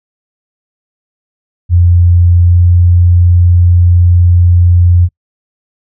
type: tone with pitch glide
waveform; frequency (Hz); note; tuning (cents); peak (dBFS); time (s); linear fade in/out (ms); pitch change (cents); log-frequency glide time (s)
sine; 87.31 to 87.87; F2 to F2; 0 to +11; -3; 1.69-5.09; 50; +11; 2.44-2.59
effects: noise-tail reverb RT60 0.1 s tail -26 dB re dry